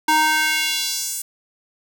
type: tone with high-pass filter sweep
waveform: square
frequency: 310 Hz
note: D#4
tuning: 6 cents flat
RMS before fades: -20 dBFS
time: 0.08-1.22 s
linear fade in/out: 5 ms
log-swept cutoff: 730 to 9000 Hz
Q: 1.6
effects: none